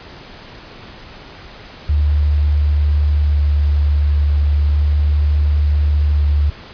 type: tone with vibrato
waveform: sine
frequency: 73.42 Hz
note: D2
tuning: in tune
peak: -11 dBFS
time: 1.89-6.5 s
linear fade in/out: 5 ms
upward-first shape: square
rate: 0.35 Hz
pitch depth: 8 cents each way
effects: pink hiss -37 dBFS RMS until 6.73 s + resampled to 11025 Hz